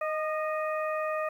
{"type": "harmonic tone with a mistuned harmonic", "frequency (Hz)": 622.3, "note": "D#5", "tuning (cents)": 0, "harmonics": [1, 2, 3, 4], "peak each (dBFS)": [-30, -33, -39, -42], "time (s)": [0.01, 1.29], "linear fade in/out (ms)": 5, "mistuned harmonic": 2, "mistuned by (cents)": -30, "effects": ["10-bit"]}